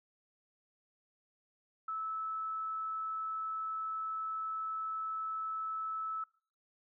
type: tone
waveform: sine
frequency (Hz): 1306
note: E6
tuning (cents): -17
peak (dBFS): -35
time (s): 1.88-6.24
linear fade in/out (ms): 5
effects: noise-tail reverb RT60 0.5 s tail -24 dB re dry